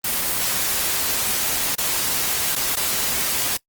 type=noise with dropouts; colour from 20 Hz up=white; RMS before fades=-22 dBFS; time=0.04-3.57 s; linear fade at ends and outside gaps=5 ms; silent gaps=1.752-1.781 / 2.554-2.561 / 2.755-2.767 s; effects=noise-tail reverb RT60 0.1 s tail -22 dB re dry + Opus 24 kbps